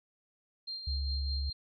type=tone with tremolo; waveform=sine; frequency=4186 Hz; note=C8; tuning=in tune; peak=-36 dBFS; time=0.67-1.53 s; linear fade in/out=10 ms; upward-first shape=sine; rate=4.9 Hz; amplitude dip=50%
type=tone with vibrato; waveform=sine; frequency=69.8 Hz; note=C#2; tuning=13 cents sharp; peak=-31 dBFS; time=0.87-1.5 s; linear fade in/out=5 ms; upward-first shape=sine; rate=16 Hz; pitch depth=18 cents each way
effects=none